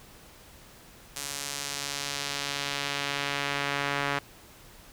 sawtooth tone with band-pass filter sweep, 141.6 Hz, C#3, 37 cents sharp, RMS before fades -32 dBFS, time 1.16-4.19 s, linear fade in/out 5 ms, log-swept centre 8200 to 1700 Hz, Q 0.93, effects pink hiss -52 dBFS RMS until 4.92 s

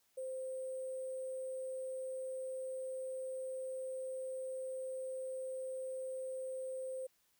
sine tone with sample-and-hold, 520 Hz, C5, 11 cents flat, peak -39 dBFS, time 0.17-7.07 s, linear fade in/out 10 ms, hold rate 8820 Hz, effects white hiss -75 dBFS RMS until 7.39 s

